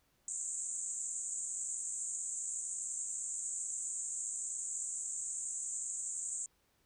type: band-pass noise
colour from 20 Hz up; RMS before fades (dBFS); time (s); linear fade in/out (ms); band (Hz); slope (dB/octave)
pink; -40; 0.28-6.46; 2; 6900 to 8300; 96
effects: pink hiss -74 dBFS RMS until 6.85 s